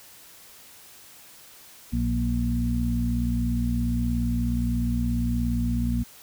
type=harmonic tone with a mistuned harmonic; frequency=59.2 Hz; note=A#1; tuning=27 cents sharp; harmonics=1 / 2 / 3 / 4; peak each=-26 / -29 / -34 / -26 dBFS; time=1.92-6.04 s; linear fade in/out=20 ms; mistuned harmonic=3; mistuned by=+22 cents; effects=white hiss -49 dBFS RMS until 6.22 s